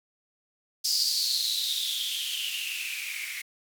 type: noise with band-pass filter sweep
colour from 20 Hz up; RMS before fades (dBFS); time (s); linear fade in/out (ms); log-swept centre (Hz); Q
violet; -30; 0.84-3.42; 10; 5000 to 2100; 9
effects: none